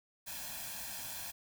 white noise with comb filter, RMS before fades -43 dBFS, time 0.26-1.32 s, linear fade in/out 20 ms, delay 1.2 ms, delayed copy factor +0.75, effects none

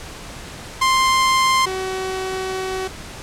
sawtooth tone pair in turn, 1049 / 377 Hz, C6 / F#4, +4 / +32 cents, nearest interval octave + tritone, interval 1772 cents, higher first, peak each -10 / -19 dBFS, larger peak first, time 0.81-1.66 / 1.66-2.88 s, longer second, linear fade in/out 10 ms, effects pink hiss -35 dBFS RMS until 3.22 s + low-pass 9000 Hz 12 dB/octave

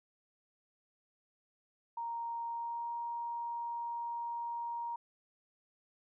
sine tone with pitch glide, 932.3 to 939.9 Hz, A#5 to A#5, 0 to +14 cents, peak -36 dBFS, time 1.97-4.96 s, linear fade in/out 5 ms, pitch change +14 cents, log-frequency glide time 2.49-2.92 s, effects none

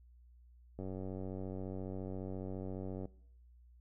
click train, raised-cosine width 2 ms, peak -30 dBFS, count 215, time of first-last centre 0.79-3.055 s, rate 94.5 Hz, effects noise-tail reverb RT60 0.7 s tail -22 dB re dry + added 60 Hz sine -58 dBFS peak until 3.8 s

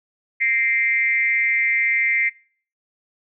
sine tone with frequency modulation, 2093 Hz, C7, in tune, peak -16 dBFS, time 0.4-2.3 s, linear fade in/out 20 ms, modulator 234 Hz, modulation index 0.67, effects noise-tail reverb RT60 0.5 s tail -25 dB re dry

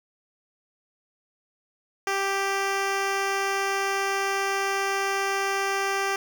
10% pulse tone with notch filter, 392.5 Hz, G4, 2 cents sharp, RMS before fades -26 dBFS, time 2.07-6.16 s, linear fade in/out 2 ms, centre 12000 Hz, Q 0.89, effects 9-bit

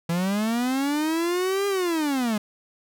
45% pulse linear two-way sweep, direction up then down, 164.81 to 405 to 204 Hz, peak -22 dBFS, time 0.09-2.38 s, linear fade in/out 5 ms, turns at 1.67 s, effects none

